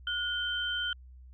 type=tone pair together; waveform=sine; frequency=1447 / 3107 Hz; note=F#6 / G7; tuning=-39 / -16 cents; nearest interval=octave + minor second; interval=1323 cents; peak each=-33 / -32 dBFS; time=0.07-0.93 s; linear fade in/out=2 ms; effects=added 63 Hz sine -48 dBFS peak until 1.33 s